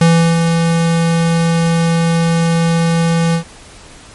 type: tone with ADSR envelope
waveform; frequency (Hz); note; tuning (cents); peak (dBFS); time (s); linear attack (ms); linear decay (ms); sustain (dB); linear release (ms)
square; 166.6; E3; +19; -6; 0.01-3.44; 4; 350; -5; 96
effects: pink hiss -38 dBFS RMS until 4.14 s + MP3 48 kbps